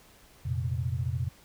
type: chord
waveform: sine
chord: F suspended fourth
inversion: none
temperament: equal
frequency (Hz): 87.31 / 116.54 / 130.81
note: F2 / Bb2 / C3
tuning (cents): 0 / 0 / 0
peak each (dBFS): -32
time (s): 0.45-1.29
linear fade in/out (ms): 10
effects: pink hiss -57 dBFS RMS until 1.44 s